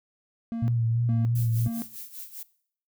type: tone bursts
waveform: triangle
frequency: 230 Hz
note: A#3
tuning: 23 cents flat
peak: -26 dBFS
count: 3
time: 0.52-1.82 s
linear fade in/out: 0 ms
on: 160 ms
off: 410 ms
type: tone with vibrato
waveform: sine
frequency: 116.54 Hz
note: A#2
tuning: in tune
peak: -22 dBFS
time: 0.62-1.68 s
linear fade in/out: 5 ms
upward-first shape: sine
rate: 3 Hz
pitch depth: 38 cents each way
type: noise with tremolo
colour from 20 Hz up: violet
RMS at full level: -38 dBFS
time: 1.35-2.43 s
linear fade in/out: 5 ms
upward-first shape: sine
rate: 5 Hz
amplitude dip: 75%
effects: noise-tail reverb RT60 0.6 s tail -20 dB re dry